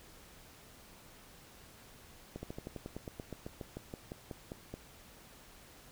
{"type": "slowing click train", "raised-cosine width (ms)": 2, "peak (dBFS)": -28, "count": 19, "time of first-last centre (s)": [2.36, 4.74], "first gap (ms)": 70, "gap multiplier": 1.07, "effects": ["pink hiss -57 dBFS RMS until 5.91 s"]}